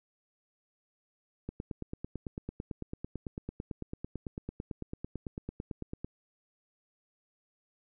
click train, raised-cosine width 3 ms, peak -24 dBFS, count 42, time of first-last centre 1.49-6.046 s, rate 9 Hz, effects none

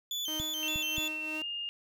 35% pulse tone with vibrato, 3283 Hz, G#7, 21 cents flat, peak -31 dBFS, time 0.11-1.08 s, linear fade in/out 2 ms, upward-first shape square, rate 3.5 Hz, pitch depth 92 cents each way
sawtooth tone with tremolo, 310.7 Hz, D#4, 2 cents flat, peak -34 dBFS, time 0.28-1.42 s, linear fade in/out 0 ms, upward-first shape triangle, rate 3 Hz, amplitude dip 65%
clicks, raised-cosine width 5 ms, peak -28 dBFS, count 3, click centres 0.4 / 0.759 / 0.982 s
sine tone with pitch glide, 2706 to 2827 Hz, E7 to F7, +45 to +20 cents, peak -34 dBFS, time 0.63-1.69 s, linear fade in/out 0 ms, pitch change +75 cents, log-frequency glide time 1.34-1.44 s
effects none

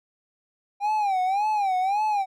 triangle tone with vibrato, 796 Hz, G5, 26 cents sharp, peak -19 dBFS, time 0.8-2.26 s, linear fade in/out 50 ms, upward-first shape sine, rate 1.8 Hz, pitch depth 140 cents each way, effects none

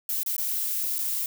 violet noise with dropouts, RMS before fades -28 dBFS, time 0.09-1.26 s, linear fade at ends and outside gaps 1 ms, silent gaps 0.232-0.262 / 0.365-0.381 / 0.984-0.989 s, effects none

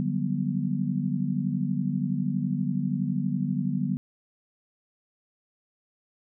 sine chord, G major seventh, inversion second, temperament just, 147 / 183.75 / 196 / 245 Hz, D3 / F#3 / G3 / B3, +2 / -12 / 0 / -14 cents, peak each -30 dBFS, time 0-3.97 s, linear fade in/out 0 ms, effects none

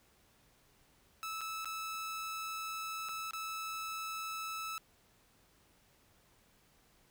sawtooth tone with dropouts, 1308 Hz, E6, 14 cents flat, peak -35 dBFS, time 1.23-4.78 s, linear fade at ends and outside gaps 0 ms, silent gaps 1.409-1.414 / 1.646-1.656 / 3.087-3.092 / 3.309-3.334 s, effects pink hiss -68 dBFS RMS until 7.1 s

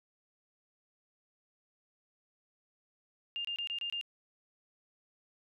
sine tone bursts, 2807 Hz, F7, 8 cents sharp, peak -34 dBFS, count 6, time 3.36-4.012 s, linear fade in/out 0 ms, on 87 ms, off 26 ms, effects none

